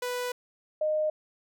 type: tone pair in turn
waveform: sawtooth / sine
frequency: 493.9 / 615.4 Hz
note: B4 / D#5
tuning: 0 / -19 cents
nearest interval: major third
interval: 381 cents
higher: second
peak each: -26 / -24 dBFS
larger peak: second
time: 0.02-0.32 / 0.81-1.1 s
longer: first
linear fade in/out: 5 ms
effects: none